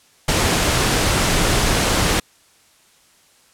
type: noise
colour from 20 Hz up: pink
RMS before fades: -17 dBFS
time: 0.28-2.2 s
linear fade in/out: 5 ms
effects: white hiss -54 dBFS RMS until 3.53 s + low-pass 10000 Hz 12 dB/octave